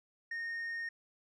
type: tone with tanh clipping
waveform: triangle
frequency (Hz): 1845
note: A#6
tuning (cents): -18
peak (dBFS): -37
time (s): 0.31-0.89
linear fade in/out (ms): 5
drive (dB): 7
effects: none